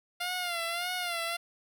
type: tone with vibrato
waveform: 10% pulse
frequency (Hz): 698.5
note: F5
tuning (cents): 0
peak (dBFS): -23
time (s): 0.2-1.37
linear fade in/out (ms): 10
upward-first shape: sine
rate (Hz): 1.7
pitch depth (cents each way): 74
effects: none